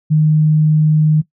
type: tone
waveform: sine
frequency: 154.2 Hz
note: D#3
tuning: 15 cents flat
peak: -8 dBFS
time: 0.1-1.22 s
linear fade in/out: 20 ms
effects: noise-tail reverb RT60 0.1 s tail -18 dB re dry